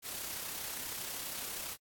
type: noise with amplitude modulation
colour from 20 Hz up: white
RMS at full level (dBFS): -39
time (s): 0.02-1.77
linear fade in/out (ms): 50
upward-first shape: sine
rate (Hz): 32.4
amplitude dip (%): 35
effects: AAC 64 kbps